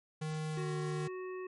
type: tone with pitch glide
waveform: square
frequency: 155.5 to 152.3 Hz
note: D#3 to D#3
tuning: -1 to -37 cents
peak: -36 dBFS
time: 0.21-1.08 s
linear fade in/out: 10 ms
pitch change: -36 cents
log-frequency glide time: 0.51-0.67 s
type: harmonic tone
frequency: 370 Hz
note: F#4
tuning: in tune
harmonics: 1 / 3 / 5 / 7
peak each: -39 / -49 / -53 / -56 dBFS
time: 0.57-1.47 s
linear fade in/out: 5 ms
effects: MP3 48 kbps